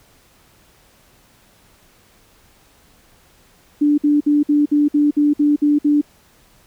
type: tone bursts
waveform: sine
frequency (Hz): 293.7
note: D4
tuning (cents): 0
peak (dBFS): -11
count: 10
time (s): 3.81-6.014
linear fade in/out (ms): 10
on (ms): 170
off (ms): 56
effects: pink hiss -53 dBFS RMS until 6.66 s